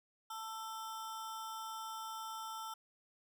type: ring-modulated tone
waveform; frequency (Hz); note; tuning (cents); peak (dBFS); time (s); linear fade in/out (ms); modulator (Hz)
square; 1108.7; C#6; 0; -40; 0.3-2.74; 5; 221
effects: none